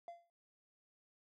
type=tone with exponential decay; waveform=triangle; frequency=687 Hz; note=F5; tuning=29 cents flat; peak=-40 dBFS; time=0.08-0.3 s; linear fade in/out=1 ms; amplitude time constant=47 ms; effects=tanh soft clip ceiling -38 dBFS + MP3 48 kbps